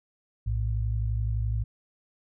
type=tone pair together; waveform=sine; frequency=58.27 / 110 Hz; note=A#1 / A2; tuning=0 / 0 cents; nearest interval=major seventh; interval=1100 cents; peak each=-27 / -28 dBFS; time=0.46-1.64 s; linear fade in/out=10 ms; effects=none